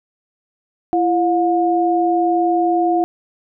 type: tone pair together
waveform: sine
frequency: 337.9 / 716 Hz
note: E4 / F5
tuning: +43 / +43 cents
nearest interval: octave + minor second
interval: 1300 cents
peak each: -16 dBFS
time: 0.93-3.04 s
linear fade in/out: 0 ms
effects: none